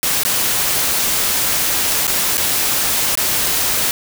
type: noise with dropouts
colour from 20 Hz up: white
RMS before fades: -17 dBFS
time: 0.03-3.91 s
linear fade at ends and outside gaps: 0 ms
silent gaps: 0.234-0.25 / 2.069-2.078 / 2.371-2.379 / 3.153-3.174 s
effects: none